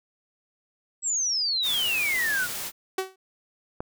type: exponential sweep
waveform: sine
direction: down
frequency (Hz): 7870 to 1396.9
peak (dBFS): -23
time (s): 1.02-2.48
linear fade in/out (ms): 50
type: noise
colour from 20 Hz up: white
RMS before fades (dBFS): -33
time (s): 1.62-2.72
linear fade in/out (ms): 50
type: tone with exponential decay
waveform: sawtooth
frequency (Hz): 378.6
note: F#4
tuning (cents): +40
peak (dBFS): -18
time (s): 2.98-3.16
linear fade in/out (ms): 5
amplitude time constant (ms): 38
type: click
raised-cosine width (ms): 1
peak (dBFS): -17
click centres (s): 3.805
effects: none